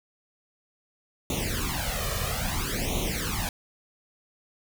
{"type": "noise with flanger", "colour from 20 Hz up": "pink", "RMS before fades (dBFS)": -29, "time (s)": [1.3, 3.49], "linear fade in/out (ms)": 2, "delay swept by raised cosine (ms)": [0.3, 1.7], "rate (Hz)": 0.6, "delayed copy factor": 1, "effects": []}